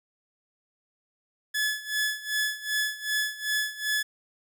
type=tone with tremolo; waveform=sawtooth; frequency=1713 Hz; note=A6; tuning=47 cents flat; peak=-20 dBFS; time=1.54-4.03 s; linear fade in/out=10 ms; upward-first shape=sine; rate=2.6 Hz; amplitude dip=85%; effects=none